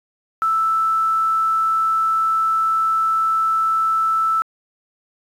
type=tone with quantisation; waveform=sine; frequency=1319 Hz; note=E6; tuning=1 cent sharp; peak=-15 dBFS; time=0.42-4.42 s; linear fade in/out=0 ms; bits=7; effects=resampled to 32000 Hz